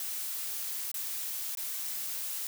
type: noise with dropouts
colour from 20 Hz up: blue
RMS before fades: -36 dBFS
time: 0-2.47 s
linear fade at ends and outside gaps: 1 ms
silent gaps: 0.916-0.942 / 1.551-1.572 s
effects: none